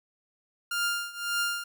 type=tone with tremolo; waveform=sawtooth; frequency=1400 Hz; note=F6; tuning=4 cents sharp; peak=-21 dBFS; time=0.71-1.64 s; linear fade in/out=5 ms; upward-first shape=triangle; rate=1.8 Hz; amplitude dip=90%; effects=none